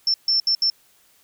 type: tone bursts at uneven times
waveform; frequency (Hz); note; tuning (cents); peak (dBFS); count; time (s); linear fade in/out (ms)
sine; 5370; E8; +31; -16; 4; 0.07-0.14 / 0.28-0.4 / 0.47-0.55 / 0.62-0.7; 2
effects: white hiss -58 dBFS RMS until 1.23 s